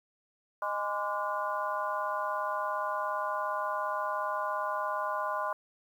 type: harmonic tone with a mistuned harmonic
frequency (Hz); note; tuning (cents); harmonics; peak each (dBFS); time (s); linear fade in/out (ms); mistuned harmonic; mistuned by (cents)
205.9; G#3; -15; 3 / 4 / 5 / 6 / 7; -36 / -39 / -33 / -38 / -39; 0.62-5.53; 2; 6; -99
effects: 10-bit